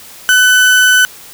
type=tone; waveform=35% pulse; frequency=1503 Hz; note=F#6; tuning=27 cents sharp; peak=-4 dBFS; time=0.29-1.05 s; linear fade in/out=0 ms; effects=white hiss -35 dBFS RMS until 1.33 s